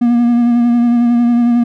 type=tone with vibrato; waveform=triangle; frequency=238.4 Hz; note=A#3; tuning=39 cents sharp; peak=-6 dBFS; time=0.01-1.64 s; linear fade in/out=10 ms; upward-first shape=sine; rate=11 Hz; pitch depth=24 cents each way; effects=none